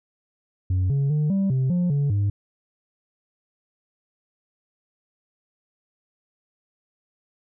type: tone with pitch steps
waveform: sine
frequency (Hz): 92.3 / 139.1 / 150.7 / 195.1 / 130.9 / 177.2 / 142.4 / 101.2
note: F#2 / C#3 / D3 / G3 / C3 / F3 / C#3 / G#2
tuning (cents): -4 / +6 / +45 / -8 / +1 / +25 / +47 / -44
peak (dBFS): -16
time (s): 0.7-2.3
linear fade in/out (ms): 5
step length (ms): 200
effects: tanh soft clip ceiling -18 dBFS